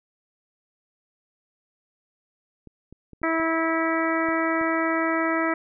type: clicks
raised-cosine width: 3 ms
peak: -31 dBFS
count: 7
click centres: 2.673 / 2.926 / 3.133 / 3.217 / 3.399 / 4.287 / 4.613 s
type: harmonic tone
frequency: 325.7 Hz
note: E4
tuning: 21 cents flat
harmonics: 1 / 2 / 3 / 4 / 5 / 6 / 7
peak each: -25 / -28 / -32 / -28 / -33 / -29 / -35 dBFS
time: 3.23-5.54 s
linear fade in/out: 5 ms
effects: none